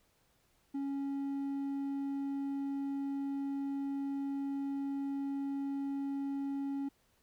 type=tone with hard clipping; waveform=sine; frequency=277.2 Hz; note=C#4; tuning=in tune; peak=-35 dBFS; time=0.74-6.89 s; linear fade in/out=10 ms; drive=3 dB; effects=pink hiss -72 dBFS RMS until 7.22 s